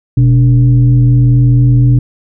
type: tone with frequency modulation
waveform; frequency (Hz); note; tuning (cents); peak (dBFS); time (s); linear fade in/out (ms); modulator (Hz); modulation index
sine; 123.47; B2; 0; -4; 0.17-1.99; 5; 166; 0.47
effects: none